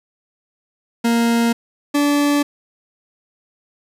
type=tone pair in turn; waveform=40% pulse; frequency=233.1 / 289.3 Hz; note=A#3 / D4; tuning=0 / -26 cents; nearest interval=major third; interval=374 cents; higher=second; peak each=-13 dBFS; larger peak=neither; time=1.04-1.53 / 1.94-2.43 s; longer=neither; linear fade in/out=10 ms; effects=resampled to 32000 Hz + 8-bit